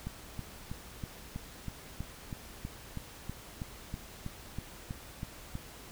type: click train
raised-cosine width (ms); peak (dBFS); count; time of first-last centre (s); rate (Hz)
5; -25; 18; 0.07-5.554; 3.1
effects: added 60 Hz sine -58 dBFS peak until 5.91 s + pink hiss -50 dBFS RMS until 5.91 s